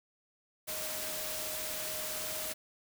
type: tone in noise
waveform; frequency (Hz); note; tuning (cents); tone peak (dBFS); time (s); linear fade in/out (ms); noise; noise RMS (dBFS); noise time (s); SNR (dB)
sine; 622.3; D#5; 0; -45; 0.67-2.54; 20; white; -38; 0.67-2.54; -10
effects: none